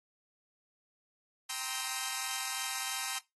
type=chord; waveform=5% pulse; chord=C dominant seventh; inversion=second; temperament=equal with one note detuned; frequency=784 / 932.3 / 1046.5 / 1288.4 Hz; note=G5 / Bb5 / C6 / E6; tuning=0 / 0 / 0 / -40 cents; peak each=-29 dBFS; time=1.49-3.19 s; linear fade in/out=10 ms; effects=noise-tail reverb RT60 0.2 s tail -20 dB re dry + AAC 32 kbps